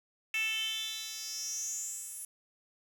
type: tone with high-pass filter sweep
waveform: 10% pulse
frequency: 440 Hz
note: A4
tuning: in tune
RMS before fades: -37 dBFS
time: 0.34-2.25 s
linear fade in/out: 2 ms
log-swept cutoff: 2500 to 9700 Hz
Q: 7
effects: 10-bit